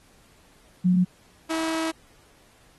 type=tone pair in turn; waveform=sine / sawtooth; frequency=181.4 / 323.2 Hz; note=F#3 / E4; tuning=-34 / -34 cents; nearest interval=minor seventh; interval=1000 cents; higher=second; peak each=-16 / -21 dBFS; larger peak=first; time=0.84-1.05 / 1.49-1.92 s; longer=second; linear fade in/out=20 ms; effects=pink hiss -58 dBFS RMS until 2.78 s + AAC 32 kbps